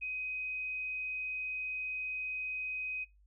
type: tone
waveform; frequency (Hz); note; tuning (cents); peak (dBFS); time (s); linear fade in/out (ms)
sine; 2515; D#7; +18; -35; 0.01-3.05; 20
effects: noise-tail reverb RT60 0.2 s tail -24 dB re dry + added 50 Hz sine -61 dBFS peak until 3.26 s